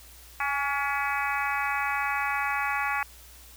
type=harmonic tone with a mistuned harmonic; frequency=282.8 Hz; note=C#4; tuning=35 cents sharp; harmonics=3 / 4 / 5 / 6 / 7 / 8 / 9; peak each=-31 / -32 / -33 / -34 / -34 / -35 / -36 dBFS; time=0.4-3.03 s; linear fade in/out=2 ms; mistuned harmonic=3; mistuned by=-33 cents; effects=added 60 Hz sine -51 dBFS peak until 3.56 s + white hiss -51 dBFS RMS until 3.56 s